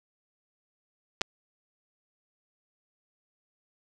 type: clicks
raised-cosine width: 0.2 ms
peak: -12 / -7 dBFS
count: 2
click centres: 1.211 / 1.216 s
effects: none